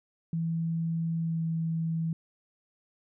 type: tone with pitch glide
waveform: sine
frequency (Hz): 164.81 to 163.29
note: E3 to E3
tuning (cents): 0 to -16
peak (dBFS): -27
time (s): 0.33-2.13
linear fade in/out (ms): 2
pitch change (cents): -16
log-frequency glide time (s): 1.2-1.42
effects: none